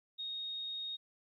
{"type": "tone", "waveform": "sine", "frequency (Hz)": 3729, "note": "A#7", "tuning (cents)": 0, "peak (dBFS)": -38, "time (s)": [0.18, 0.97], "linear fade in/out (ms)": 20, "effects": ["13-bit"]}